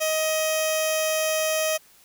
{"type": "tone with notch filter", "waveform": "15% pulse", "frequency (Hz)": 629, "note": "D#5", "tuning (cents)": 19, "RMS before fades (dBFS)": -24, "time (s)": [0, 1.78], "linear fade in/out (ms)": 20, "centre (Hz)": 1500, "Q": 0.76, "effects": ["white hiss -55 dBFS RMS until 2.04 s"]}